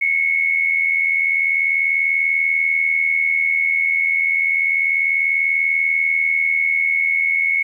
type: tone with amplitude modulation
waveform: sine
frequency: 2197 Hz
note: C#7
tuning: 16 cents flat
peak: -12 dBFS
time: 0.01-7.63 s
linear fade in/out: 10 ms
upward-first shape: sine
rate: 80.3 Hz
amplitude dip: 60%
effects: 9-bit